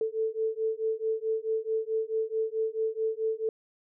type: beating tone pair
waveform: sine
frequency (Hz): 440 / 444.6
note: A4 / A4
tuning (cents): 0 / +18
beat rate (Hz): 4.6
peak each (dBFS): -30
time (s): 0.01-3.49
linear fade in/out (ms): 2
effects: none